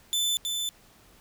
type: tone with echo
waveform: sawtooth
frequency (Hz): 3520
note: A7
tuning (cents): 0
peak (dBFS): -21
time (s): 0.13-0.37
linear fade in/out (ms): 0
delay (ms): 320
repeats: 1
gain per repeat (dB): -4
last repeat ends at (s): 0.69
effects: pink hiss -57 dBFS RMS until 1.2 s